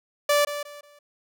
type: tone with echo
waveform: sawtooth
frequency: 583 Hz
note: D5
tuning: 13 cents flat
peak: -14 dBFS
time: 0.29-0.45 s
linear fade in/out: 5 ms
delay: 180 ms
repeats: 3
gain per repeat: -11 dB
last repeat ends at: 0.99 s
effects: none